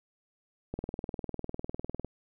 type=click train; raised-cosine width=2 ms; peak=-21 dBFS; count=27; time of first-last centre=0.74-2.047 s; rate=19.9 Hz; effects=none